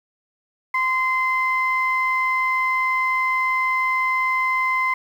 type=tone pair together; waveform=sine; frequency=1036.4 / 2070 Hz; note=C6 / C7; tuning=-17 / -19 cents; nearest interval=octave; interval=1198 cents; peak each=-20 dBFS; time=0.74-4.94 s; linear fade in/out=5 ms; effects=tanh soft clip ceiling -11 dBFS + 8-bit